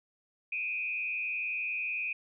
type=tone with frequency modulation; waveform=sine; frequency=2482 Hz; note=D#7; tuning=5 cents flat; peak=-31 dBFS; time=0.52-2.13 s; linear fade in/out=5 ms; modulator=111 Hz; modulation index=0.9; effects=none